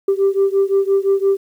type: beating tone pair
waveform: sine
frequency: 390 / 395.8 Hz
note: G4 / G4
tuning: -9 / +17 cents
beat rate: 5.8 Hz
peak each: -14 / -15 dBFS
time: 0.08-1.37 s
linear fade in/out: 5 ms
effects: tanh soft clip ceiling -8 dBFS + 8-bit